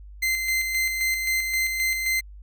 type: tone with tremolo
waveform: 40% pulse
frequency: 2074 Hz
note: C7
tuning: 16 cents flat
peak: -20 dBFS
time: 0.22-2.21 s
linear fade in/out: 10 ms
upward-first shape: square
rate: 3.8 Hz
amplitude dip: 40%
effects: added 50 Hz sine -40 dBFS peak until 2.42 s